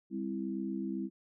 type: chord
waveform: sine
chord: C major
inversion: second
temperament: equal with one note detuned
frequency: 199.65 / 261.6 / 329.6 Hz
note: G3 / C4 / E4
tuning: +32 / 0 / 0 cents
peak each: -37 / -39 / -38 dBFS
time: 0.1-1.1 s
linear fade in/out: 50 ms
effects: none